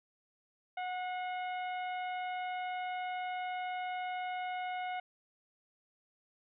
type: harmonic tone with a mistuned harmonic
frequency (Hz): 732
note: F#5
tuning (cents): -19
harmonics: 1 / 2 / 3 / 4 / 5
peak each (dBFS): -36 / -46 / -45 / -52 / -58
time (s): 0.77-5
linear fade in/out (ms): 5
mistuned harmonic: 3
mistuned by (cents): -27
effects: none